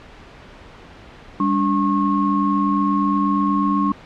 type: tone cluster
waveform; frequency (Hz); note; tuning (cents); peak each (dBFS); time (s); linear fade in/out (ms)
sine; 200.4 / 288.7 / 1086; G3 / D4 / C#6; +38 / -30 / -36; -20 / -20 / -20; 1.4-3.92; 2
effects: pink hiss -42 dBFS RMS until 4.05 s + low-pass 3000 Hz 12 dB/octave